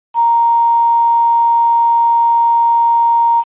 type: tone with quantisation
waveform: sine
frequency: 932.3 Hz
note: A#5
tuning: in tune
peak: -8 dBFS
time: 0.14-3.44 s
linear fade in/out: 50 ms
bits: 6
effects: resampled to 8000 Hz